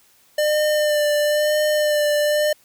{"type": "tone with vibrato", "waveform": "square", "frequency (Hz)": 599, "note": "D5", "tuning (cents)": 34, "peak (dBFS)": -17, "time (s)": [0.38, 2.53], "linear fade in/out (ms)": 5, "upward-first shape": "sine", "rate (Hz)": 1, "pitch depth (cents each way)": 21, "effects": ["white hiss -56 dBFS RMS until 2.64 s"]}